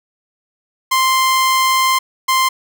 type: tone bursts at uneven times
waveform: sawtooth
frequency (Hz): 1046.5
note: C6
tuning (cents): 0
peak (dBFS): -8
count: 2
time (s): 0.91-1.99 / 2.28-2.49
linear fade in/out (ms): 10
effects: none